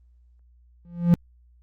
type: tone with exponential growth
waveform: triangle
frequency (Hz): 172.7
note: F3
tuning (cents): -19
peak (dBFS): -8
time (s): 0.85-1.14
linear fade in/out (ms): 0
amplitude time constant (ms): 63
effects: added 60 Hz sine -53 dBFS peak until 1.62 s + Opus 24 kbps